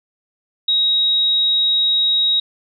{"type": "tone", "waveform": "sine", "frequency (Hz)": 3800, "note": "A#7", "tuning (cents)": 33, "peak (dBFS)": -13, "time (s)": [0.68, 2.4], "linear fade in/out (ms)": 5, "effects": []}